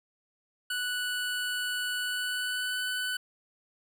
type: tone with pitch glide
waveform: 25% pulse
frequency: 1480 to 1498.1 Hz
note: F#6 to F#6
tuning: 0 to +21 cents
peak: -26 dBFS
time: 0.7-3.17 s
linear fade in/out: 5 ms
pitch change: +21 cents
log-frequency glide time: 1.97-2.81 s
effects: none

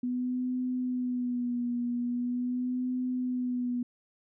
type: tone with vibrato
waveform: sine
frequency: 246.9 Hz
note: B3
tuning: in tune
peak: -28 dBFS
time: 0.03-3.83 s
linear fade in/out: 5 ms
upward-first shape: sine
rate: 0.42 Hz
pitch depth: 40 cents each way
effects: none

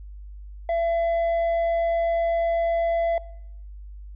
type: tone with tanh clipping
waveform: triangle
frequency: 673 Hz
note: E5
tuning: 36 cents sharp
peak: -22 dBFS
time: 0.69-3.18 s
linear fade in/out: 2 ms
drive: 9 dB
effects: noise-tail reverb RT60 0.8 s tail -21 dB re dry + added 50 Hz sine -37 dBFS peak until 4.15 s

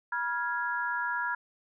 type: chord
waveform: sine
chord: F diminished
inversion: second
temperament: equal with one note detuned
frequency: 969.1 / 1396.9 / 1661.2 Hz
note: Cb6 / F6 / Ab6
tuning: -33 / 0 / 0 cents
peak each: -33 dBFS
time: 0.12-1.35 s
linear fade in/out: 5 ms
effects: none

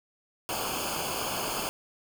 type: noise with comb filter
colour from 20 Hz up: pink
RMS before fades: -32 dBFS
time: 0.49-1.69 s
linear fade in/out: 0 ms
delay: 0.52 ms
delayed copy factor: -0.85
effects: none

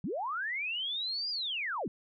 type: linear two-way sweep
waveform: sine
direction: up then down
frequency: 140.4 to 4938 to 140.4 Hz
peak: -32 dBFS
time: 0.04-1.88 s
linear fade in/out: 2 ms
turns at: 1.3 s
effects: none

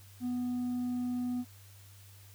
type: tone with hard clipping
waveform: triangle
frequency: 246.9 Hz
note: B3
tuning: in tune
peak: -30 dBFS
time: 0.2-1.45 s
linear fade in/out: 50 ms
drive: 1 dB
effects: added 98 Hz sine -53 dBFS peak until 2.34 s + white hiss -59 dBFS RMS until 2.34 s

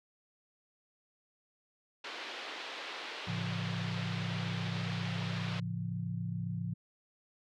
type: band-pass noise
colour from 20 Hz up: white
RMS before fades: -43 dBFS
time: 2.04-5.6 s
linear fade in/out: 5 ms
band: 310 to 3800 Hz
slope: 24 dB/octave
type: chord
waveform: sine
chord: A augmented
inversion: none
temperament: just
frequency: 110 / 137.5 / 171.88 Hz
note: A2 / C#3 / E#3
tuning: 0 / -14 / -27 cents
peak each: -38 / -41 / -37 dBFS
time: 3.27-6.74 s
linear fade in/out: 10 ms
effects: none

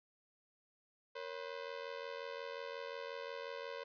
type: ring-modulated tone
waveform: sawtooth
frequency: 510 Hz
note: C5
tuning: 44 cents flat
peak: -36 dBFS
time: 1.15-3.84 s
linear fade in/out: 10 ms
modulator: 42.8 Hz
effects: resampled to 11025 Hz

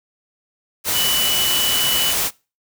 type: tone in noise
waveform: sine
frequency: 2968 Hz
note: F#7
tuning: 5 cents sharp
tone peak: -19 dBFS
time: 0.92-2.14 s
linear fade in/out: 50 ms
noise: white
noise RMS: -20 dBFS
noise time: 0.84-2.31 s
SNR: -2 dB
effects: noise-tail reverb RT60 0.3 s tail -23 dB re dry

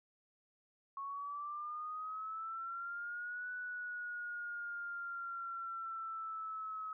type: linear two-way sweep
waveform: sine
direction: up then down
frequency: 1098 to 1484 to 1279 Hz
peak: -40 dBFS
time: 0.97-6.93 s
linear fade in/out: 2 ms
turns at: 3.51 s
effects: none

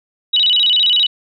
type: tone with vibrato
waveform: sine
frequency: 3371 Hz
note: G#7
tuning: 25 cents sharp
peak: -10 dBFS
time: 0.33-1.07 s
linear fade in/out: 10 ms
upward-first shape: square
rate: 15 Hz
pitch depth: 220 cents each way
effects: none

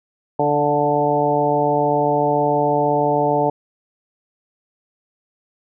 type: harmonic tone with a mistuned harmonic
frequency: 146.83 Hz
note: D3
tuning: in tune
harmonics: 1 / 2 / 3 / 4 / 5 / 6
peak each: -26 / -24 / -21 / -21 / -21 / -21 dBFS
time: 0.39-3.5 s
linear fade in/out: 5 ms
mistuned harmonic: 5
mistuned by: -17 cents
effects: none

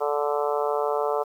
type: harmonic tone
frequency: 146.2 Hz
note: D3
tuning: 7 cents flat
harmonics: 3 / 4 / 5 / 6 / 7 / 8 / 9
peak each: -26 / -28 / -30 / -32 / -33 / -34 / -35 dBFS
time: 0-1.24 s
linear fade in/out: 20 ms
effects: 9-bit

